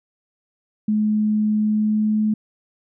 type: tone with pitch glide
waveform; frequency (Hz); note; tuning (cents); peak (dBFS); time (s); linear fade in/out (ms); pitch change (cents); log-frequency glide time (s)
sine; 213 to 214.5; G#3 to A3; +44 to -44; -16; 0.88-2.34; 5; +12; 1.58-2.22
effects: none